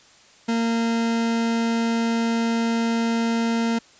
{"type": "tone", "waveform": "40% pulse", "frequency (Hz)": 230, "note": "A#3", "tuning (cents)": -23, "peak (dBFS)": -19, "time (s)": [0.48, 3.79], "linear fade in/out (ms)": 10, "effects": ["white hiss -52 dBFS RMS until 3.99 s", "resampled to 16000 Hz"]}